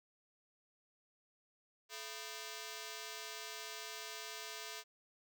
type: ring-modulated tone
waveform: 5% pulse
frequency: 554.4 Hz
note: C#5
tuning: in tune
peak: -30 dBFS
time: 1.89-4.84 s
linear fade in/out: 50 ms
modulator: 120 Hz
effects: none